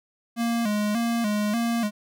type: tone with vibrato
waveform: square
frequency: 220.7 Hz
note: A3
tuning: 5 cents sharp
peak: -23 dBFS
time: 0.36-1.91 s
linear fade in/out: 50 ms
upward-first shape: square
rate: 1.7 Hz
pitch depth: 95 cents each way
effects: none